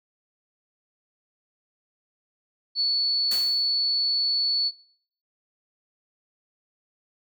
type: tone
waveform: sine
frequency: 4435 Hz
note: C#8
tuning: in tune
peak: -20 dBFS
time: 2.75-4.72 s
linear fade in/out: 50 ms
type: noise with exponential decay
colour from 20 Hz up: white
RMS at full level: -31 dBFS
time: 3.31-3.77 s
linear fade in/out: 5 ms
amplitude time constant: 100 ms
effects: noise-tail reverb RT60 0.6 s tail -22 dB re dry